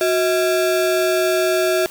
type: ring-modulated tone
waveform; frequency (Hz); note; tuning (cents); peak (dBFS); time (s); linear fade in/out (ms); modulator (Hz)
square; 504; B4; +35; -13; 0.01-1.86; 0; 138
effects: white hiss -38 dBFS RMS until 1.9 s